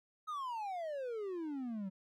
triangle exponential sweep, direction down, 1285 to 185 Hz, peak -36 dBFS, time 0.27-1.9 s, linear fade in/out 20 ms, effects none

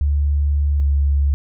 sine tone pair in turn, 72.2 / 70.63 Hz, D2 / C#2, -29 / +33 cents, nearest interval unison, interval 38 cents, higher first, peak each -14 / -13 dBFS, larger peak second, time 0.01-0.8 / 0.8-1.34 s, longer first, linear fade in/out 0 ms, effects none

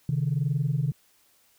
sine tone pair together, 132.68 / 153.9 Hz, C3 / D#3, +25 / -19 cents, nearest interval minor third, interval 256 cents, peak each -25 dBFS, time 0.09-0.92 s, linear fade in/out 2 ms, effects tanh soft clip ceiling -17 dBFS + white hiss -63 dBFS RMS until 1.58 s

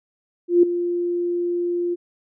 sine tone with ADSR envelope, 349.2 Hz, F4, in tune, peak -8 dBFS, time 0.48-1.96 s, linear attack 150 ms, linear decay 5 ms, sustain -12 dB, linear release 28 ms, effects none

